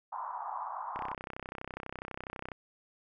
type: band-pass noise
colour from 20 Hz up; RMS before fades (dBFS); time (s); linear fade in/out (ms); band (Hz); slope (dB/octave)
white; -39; 0.12-1.14; 10; 790 to 1100; 48
type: click train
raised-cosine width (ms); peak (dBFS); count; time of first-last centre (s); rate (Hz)
0.5; -24; 51; 0.96-2.518; 32.1
effects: none